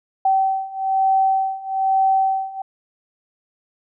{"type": "beating tone pair", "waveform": "sine", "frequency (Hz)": [769, 770.1], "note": ["G5", "G5"], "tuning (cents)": [-33, -31], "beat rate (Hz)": 1.1, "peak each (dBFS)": [-20, -18], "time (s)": [0.25, 2.62], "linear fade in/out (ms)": 5, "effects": []}